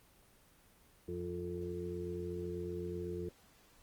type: harmonic tone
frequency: 88 Hz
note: F2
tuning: 14 cents sharp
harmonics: 1 / 2 / 4 / 5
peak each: -45 / -45 / -41 / -44 dBFS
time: 1.08-3.29 s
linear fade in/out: 5 ms
effects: pink hiss -65 dBFS RMS until 3.82 s + Opus 24 kbps